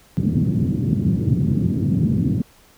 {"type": "band-pass noise", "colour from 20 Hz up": "pink", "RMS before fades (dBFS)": -19, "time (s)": [0.17, 2.42], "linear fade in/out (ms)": 0, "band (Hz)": [110, 250], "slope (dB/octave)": 24, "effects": ["pink hiss -52 dBFS RMS until 2.77 s"]}